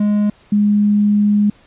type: tone pair in turn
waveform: triangle / sine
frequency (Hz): 207.7 / 206.9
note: G#3 / G#3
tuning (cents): 0 / -6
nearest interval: unison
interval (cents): 6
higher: first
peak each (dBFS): -10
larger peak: neither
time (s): 0-0.3 / 0.52-1.5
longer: second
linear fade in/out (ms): 5
effects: pink hiss -50 dBFS RMS until 1.66 s + resampled to 8000 Hz